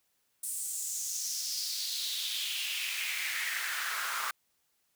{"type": "noise with high-pass filter sweep", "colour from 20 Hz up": "pink", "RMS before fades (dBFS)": -35, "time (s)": [0.43, 4.31], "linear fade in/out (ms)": 5, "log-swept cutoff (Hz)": [9100, 1200], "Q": 3.7, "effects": ["white hiss -75 dBFS RMS until 4.95 s"]}